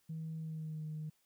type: tone with pitch glide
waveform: sine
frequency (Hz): 160 to 154.55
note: D#3 to D#3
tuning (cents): +49 to -11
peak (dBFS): -38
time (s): 0.09-1.1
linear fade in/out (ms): 10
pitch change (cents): -60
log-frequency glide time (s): 0.38-0.85
effects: tanh soft clip ceiling -35 dBFS + white hiss -75 dBFS RMS until 1.25 s